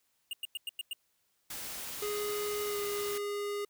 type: tone bursts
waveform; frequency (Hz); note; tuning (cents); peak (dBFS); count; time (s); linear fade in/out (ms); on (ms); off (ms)
square; 2835; F7; +25; -35; 6; 0.31-0.932; 2; 22; 98
type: noise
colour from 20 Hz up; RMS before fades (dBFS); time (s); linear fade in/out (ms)
white; -41; 1.5-3.18; 5
type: tone with pitch glide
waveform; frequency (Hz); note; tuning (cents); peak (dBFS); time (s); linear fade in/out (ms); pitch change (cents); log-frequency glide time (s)
square; 415.3 to 409.3; G#4 to G#4; 0 to -25; -34; 2.02-3.65; 5; -25; 2.65-2.77
effects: white hiss -75 dBFS RMS until 3.69 s